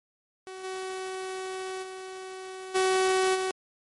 sawtooth tone with level steps, 376.4 Hz, F#4, 30 cents sharp, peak -35 / -29 / -34 / -18 / -23 dBFS, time 0.47-3.51 s, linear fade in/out 0 ms, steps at 0.63 / 1.82 / 2.74 / 3.34 s, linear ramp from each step 20 ms, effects MP3 48 kbps

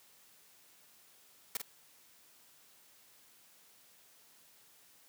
white noise with echo, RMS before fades -35 dBFS, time 1.55-1.57 s, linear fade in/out 2 ms, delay 47 ms, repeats 1, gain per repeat -6 dB, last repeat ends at 1.617 s, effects white hiss -63 dBFS RMS until 5.08 s + high-pass 100 Hz 12 dB/octave

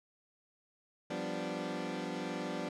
20% pulse chord, G dominant seventh, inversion third, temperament equal, 174.61 / 196 / 246.9 / 293.7 Hz, F3 / G3 / B3 / D4, 0 / 0 / 0 / 0 cents, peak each -37 / -38 / -37 / -36 dBFS, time 1.1-2.69 s, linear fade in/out 5 ms, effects low-pass 6000 Hz 12 dB/octave

